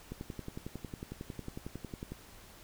click train, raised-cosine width 3 ms, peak -27 dBFS, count 23, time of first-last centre 0.12-2.12 s, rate 11 Hz, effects pink hiss -55 dBFS RMS until 2.63 s

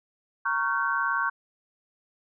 sine chord, G half-diminished seventh, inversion first, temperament equal with one note detuned, 932.3 / 1108.7 / 1396.9 / 1535.7 Hz, Bb5 / Db6 / F6 / G6, 0 / 0 / 0 / -36 cents, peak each -32 / -28 / -32 / -27 dBFS, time 0.45-1.3 s, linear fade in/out 10 ms, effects none

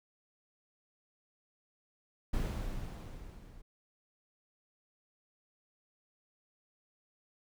brown noise with level ramp, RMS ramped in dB -32 to -54 dBFS, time 2.33-3.62 s, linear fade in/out 10 ms, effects none

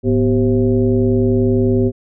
sine tone with frequency modulation, 246.9 Hz, B3, in tune, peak -11 dBFS, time 0.03-1.92 s, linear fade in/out 50 ms, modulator 141 Hz, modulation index 1.4, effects none

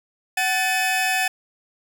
40% pulse tone cluster, 752 / 1756 / 2545 Hz, F#5 / A6 / D#7, +28 / -4 / +39 cents, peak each -23 dBFS, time 0.37-1.28 s, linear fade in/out 5 ms, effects none

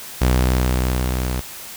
sawtooth tone with level ramp, 63 Hz, B1, 35 cents sharp, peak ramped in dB -9 to -17 dBFS, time 0.21-1.41 s, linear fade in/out 10 ms, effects white hiss -35 dBFS RMS until 1.76 s

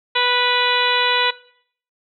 harmonic tone, 492.2 Hz, B4, 6 cents flat, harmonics 1 / 2 / 3 / 4 / 5 / 6 / 7 / 8, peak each -25 / -21 / -24 / -24 / -23 / -24 / -24 / -23 dBFS, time 0.15-1.31 s, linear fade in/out 10 ms, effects noise-tail reverb RT60 0.6 s tail -19 dB re dry

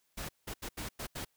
pink noise bursts at uneven times, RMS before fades -40 dBFS, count 6, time 0.17-0.29 / 0.47-0.54 / 0.62-0.69 / 0.77-0.89 / 0.99-1.07 / 1.15-1.25 s, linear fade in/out 10 ms, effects white hiss -75 dBFS RMS until 1.36 s

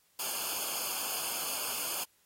white noise with comb filter, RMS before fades -35 dBFS, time 0.19-2.04 s, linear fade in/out 5 ms, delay 0.52 ms, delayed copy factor -0.9, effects white hiss -69 dBFS RMS until 2.25 s + AAC 48 kbps

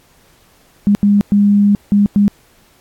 sine tone bursts at uneven times, 203.5 Hz, G#3, 35 cents flat, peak -7 dBFS, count 5, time 0.87-0.95 / 1.03-1.21 / 1.32-1.75 / 1.92-2.06 / 2.16-2.28 s, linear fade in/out 0 ms, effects pink hiss -51 dBFS RMS until 2.8 s + AAC 64 kbps

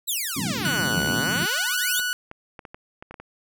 5% pulse exponential two-way sweep, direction down then up, 4090 to 65.6 to 4090 Hz, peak -16 dBFS, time 0.07-2.01 s, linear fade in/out 20 ms, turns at 1.04 s
pink band-pass noise, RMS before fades -29 dBFS, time 0.36-1.46 s, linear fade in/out 5 ms, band 140 to 270 Hz, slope 24 dB/octave
sawtooth tone, 1475 Hz, F#6, 6 cents flat, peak -20 dBFS, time 0.65-2.13 s, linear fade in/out 0 ms
clicks, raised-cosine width 0.5 ms, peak -24 dBFS, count 9, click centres 1.995 / 2.314 / 2.592 / 2.652 / 2.745 / 3.025 / 3.11 / 3.142 / 3.2 s
effects none

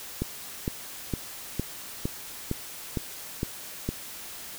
click train, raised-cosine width 3 ms, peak -14 dBFS, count 9, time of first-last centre 0.22-3.89 s, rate 2.18 Hz, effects white hiss -41 dBFS RMS until 4.58 s

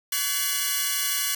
5% pulse tone cluster, 1132 / 1520 / 1706 / 2056 / 2879 Hz, C#6 / F#6 / G#6 / C7 / F#7, +36 / +46 / +46 / -31 / -48 cents, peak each -20 dBFS, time 0.12-1.35 s, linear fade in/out 5 ms, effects 7-bit

